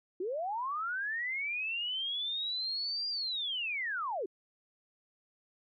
sine linear two-way sweep, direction up then down, 340 to 4829 to 340 Hz, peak -32 dBFS, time 0.2-4.26 s, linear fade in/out 5 ms, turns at 3.09 s, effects MP3 48 kbps

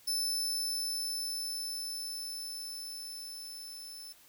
sawtooth tone with level ramp, 5274 Hz, E8, in tune, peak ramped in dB -27 to -42 dBFS, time 0.07-4.13 s, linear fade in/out 10 ms, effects white hiss -60 dBFS RMS until 4.28 s

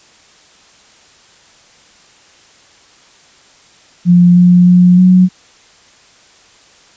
sine tone with pitch steps, 176.1 / 177.9 / 179 / 183.3 Hz, F3 / F3 / F3 / F#3, +15 / +32 / +43 / -16 cents, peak -3 dBFS, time 4.05-5.29 s, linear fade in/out 50 ms, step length 310 ms, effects white hiss -45 dBFS RMS until 6.96 s + resampled to 16000 Hz

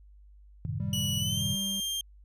sine chord, F# diminished seventh, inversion none, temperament equal, 92.5 / 110 / 130.81 / 155.56 Hz, F#2 / A2 / C3 / Eb3, 0 / 0 / 0 / 0 cents, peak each -36 dBFS, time 0.65-1.55 s, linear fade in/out 0 ms
triangle tone with tremolo, 196 Hz, G3, in tune, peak -32 dBFS, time 0.8-1.8 s, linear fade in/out 0 ms, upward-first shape sine, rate 1.6 Hz, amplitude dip 35%
sawtooth tone with pitch glide, 2940 to 3188 Hz, F#7 to G7, -12 to +28 cents, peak -27 dBFS, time 0.93-2.01 s, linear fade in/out 2 ms, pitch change +140 cents, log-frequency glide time 1.18-1.43 s
effects added 50 Hz sine -51 dBFS peak until 2.24 s + resampled to 32000 Hz

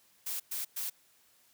blue noise bursts, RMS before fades -36 dBFS, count 3, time 0.26-0.9 s, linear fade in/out 10 ms, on 140 ms, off 110 ms, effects white hiss -66 dBFS RMS until 1.53 s + high-pass 60 Hz 12 dB/octave

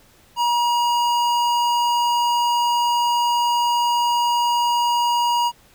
square tone with notch filter, 955 Hz, A#5, 42 cents sharp, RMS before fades -19 dBFS, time 0.36-5.52 s, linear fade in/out 50 ms, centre 11000 Hz, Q 0.85, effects pink hiss -53 dBFS RMS until 5.74 s

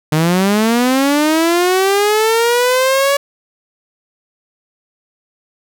sawtooth linear sweep, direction up, 150.2 to 567 Hz, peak -7 dBFS, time 0.12-3.17 s, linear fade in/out 5 ms, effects none

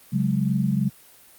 sine chord, C# suspended fourth, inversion none, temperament equal with one note detuned, 137.4 / 185 / 207.7 Hz, C#3 / F#3 / G#3, -15 / 0 / 0 cents, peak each -24 dBFS, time 0.12-0.9 s, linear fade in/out 20 ms, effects white hiss -51 dBFS RMS until 1.38 s + Opus 32 kbps

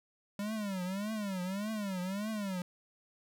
square tone with vibrato, 198.8 Hz, G3, 25 cents sharp, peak -35 dBFS, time 0.39-2.62 s, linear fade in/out 2 ms, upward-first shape triangle, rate 1.7 Hz, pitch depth 200 cents each way, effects none

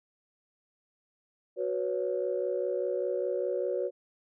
sine chord, F# suspended fourth, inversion none, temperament equal with one note detuned, 370 / 493.9 / 558.9 Hz, F#4 / B4 / C#5, 0 / 0 / +14 cents, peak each -32 dBFS, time 1.56-3.91 s, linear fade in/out 50 ms, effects tanh soft clip ceiling -18 dBFS

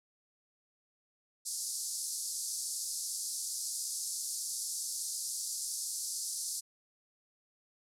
white band-pass noise, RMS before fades -38 dBFS, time 1.45-6.61 s, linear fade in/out 20 ms, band 4600 to 11000 Hz, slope 48 dB/octave, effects none

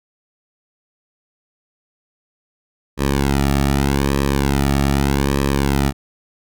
sawtooth tone with flanger, 69.3 Hz, C#2, in tune, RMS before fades -17 dBFS, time 2.97-5.93 s, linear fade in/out 50 ms, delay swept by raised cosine 1.4 to 1.98 ms, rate 0.82 Hz, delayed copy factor -0.9, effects none

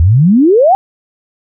sine exponential sweep, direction up, 76.3 to 810 Hz, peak -4 dBFS, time 0-0.75 s, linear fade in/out 0 ms, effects none

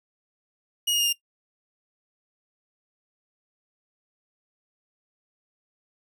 sawtooth tone with pitch steps, 2886 / 2859 / 2833 / 2807 Hz, F#7 / F7 / F7 / F7, -44 / +40 / +24 / +8 cents, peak -18 dBFS, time 0.87-1.13 s, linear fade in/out 10 ms, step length 65 ms, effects noise-tail reverb RT60 0.1 s tail -19 dB re dry

